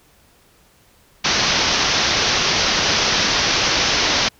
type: low-pass noise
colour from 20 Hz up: white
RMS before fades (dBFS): -18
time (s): 1.24-4.29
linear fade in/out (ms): 10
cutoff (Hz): 6100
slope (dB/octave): 96
effects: pink hiss -54 dBFS RMS until 4.39 s